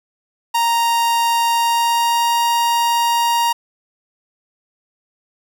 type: tone with pitch glide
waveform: 45% pulse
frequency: 932.3 to 938.8 Hz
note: A#5 to A#5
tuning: 0 to +12 cents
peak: -14 dBFS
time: 0.54-3.53 s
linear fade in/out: 10 ms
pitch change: +12 cents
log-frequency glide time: 1.49-2.38 s
effects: 9-bit